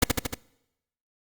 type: noise with echo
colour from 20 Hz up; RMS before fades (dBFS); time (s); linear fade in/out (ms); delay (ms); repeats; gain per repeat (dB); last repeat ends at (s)
pink; -18; 0.02-0.04; 5; 76; 4; -3; 0.344
effects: noise-tail reverb RT60 0.9 s tail -23 dB re dry + Opus 48 kbps